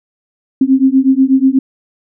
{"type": "beating tone pair", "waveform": "sine", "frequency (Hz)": [261.6, 269.8], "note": ["C4", "C#4"], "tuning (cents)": [0, -47], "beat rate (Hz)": 8.2, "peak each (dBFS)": -10, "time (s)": [0.61, 1.59], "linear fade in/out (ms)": 5, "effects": []}